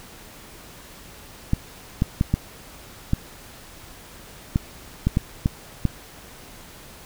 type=clicks; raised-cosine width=5 ms; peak=-6 dBFS; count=10; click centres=1.534 / 2.021 / 2.211 / 2.34 / 3.134 / 4.559 / 5.07 / 5.171 / 5.459 / 5.853 s; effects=pink hiss -44 dBFS RMS until 7.05 s